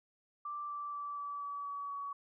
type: tone with pitch steps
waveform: sine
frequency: 1174 / 1166.6 / 1159.2 / 1151.8 / 1144.5 / 1137.3 / 1130.1 Hz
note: D6 / D6 / D6 / D6 / D6 / C#6 / C#6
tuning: -1 / -12 / -23 / -34 / -45 / +44 / +33 cents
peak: -38 dBFS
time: 0.45-2.13 s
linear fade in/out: 5 ms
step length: 240 ms
effects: none